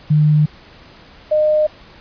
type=tone pair in turn; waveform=sine; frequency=151.3 / 611 Hz; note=D#3 / D#5; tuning=-48 / -32 cents; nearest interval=2 octaves; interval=2416 cents; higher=second; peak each=-9 / -11 dBFS; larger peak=first; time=0.1-0.46 / 1.31-1.67 s; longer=neither; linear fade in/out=10 ms; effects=pink hiss -43 dBFS RMS until 2 s + resampled to 11025 Hz

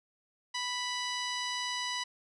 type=tone with low-pass filter; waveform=15% pulse; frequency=987.8 Hz; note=B5; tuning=in tune; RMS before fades=-35 dBFS; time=0.54-2.04 s; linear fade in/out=10 ms; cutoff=6200 Hz; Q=4.9; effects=none

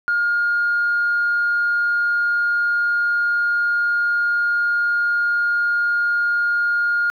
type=tone; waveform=sine; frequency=1419 Hz; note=F6; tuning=27 cents sharp; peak=-15 dBFS; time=0.08-7.1 s; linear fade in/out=0 ms; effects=tanh soft clip ceiling -12 dBFS + 9-bit

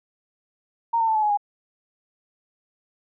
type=tone with pitch steps; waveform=sine; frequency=926 / 903.8 / 882.1 / 861 / 840.4 / 820.2 Hz; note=A#5 / A5 / A5 / A5 / G#5 / G#5; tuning=-12 / +46 / +4 / -38 / +20 / -22 cents; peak=-18 dBFS; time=0.93-1.374 s; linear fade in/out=10 ms; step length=74 ms; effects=none

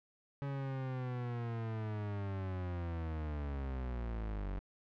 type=linear sweep; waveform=40% pulse; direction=down; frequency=140.8 to 46.16 Hz; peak=-36 dBFS; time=0.42-4.59 s; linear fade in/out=0 ms; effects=low-pass 2000 Hz 12 dB/octave

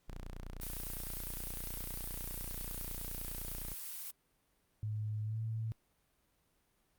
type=tone; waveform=sawtooth; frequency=29.83 Hz; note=A#0; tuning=41 cents sharp; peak=-39 dBFS; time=0.08-3.74 s; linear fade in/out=0 ms
type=noise; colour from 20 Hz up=blue; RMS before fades=-44 dBFS; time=0.61-4.11 s; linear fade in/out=5 ms
type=tone with pitch glide; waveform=sine; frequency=107 to 111.61 Hz; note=A2 to A2; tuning=-48 to +25 cents; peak=-35 dBFS; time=4.83-5.72 s; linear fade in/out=0 ms; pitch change=+73 cents; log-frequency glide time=5.24-5.39 s
effects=pink hiss -75 dBFS RMS until 6.98 s + Opus 48 kbps

